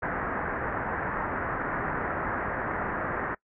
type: low-pass noise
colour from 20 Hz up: white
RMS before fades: -31 dBFS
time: 0.02-3.35 s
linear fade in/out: 10 ms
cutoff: 1800 Hz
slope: 48 dB/octave
effects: noise-tail reverb RT60 0.1 s tail -22 dB re dry